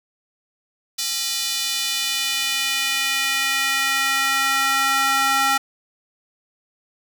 square tone with high-pass filter sweep, 271.1 Hz, C#4, 38 cents flat, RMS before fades -21 dBFS, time 0.98-5.58 s, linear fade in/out 10 ms, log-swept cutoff 4400 to 1100 Hz, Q 1.5, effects none

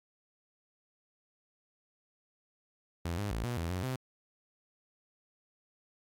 sawtooth tone with pitch steps, 84.9 / 102.4 / 55.9 / 121.1 / 83.8 / 91.4 / 129.4 Hz, F2 / G#2 / A1 / B2 / E2 / F#2 / C3, -48 / -24 / +28 / -34 / +29 / -21 / -19 cents, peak -29 dBFS, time 3.05-3.96 s, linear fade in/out 5 ms, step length 130 ms, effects AAC 64 kbps

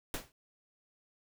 pink noise with exponential decay, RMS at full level -34 dBFS, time 0.14-0.32 s, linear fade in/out 1 ms, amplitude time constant 38 ms, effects none

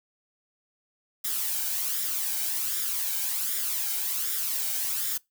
blue noise with flanger, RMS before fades -29 dBFS, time 1.24-5.18 s, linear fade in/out 10 ms, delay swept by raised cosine 0.56 to 1.33 ms, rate 1.3 Hz, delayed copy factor +0.55, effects noise-tail reverb RT60 0.2 s tail -24 dB re dry

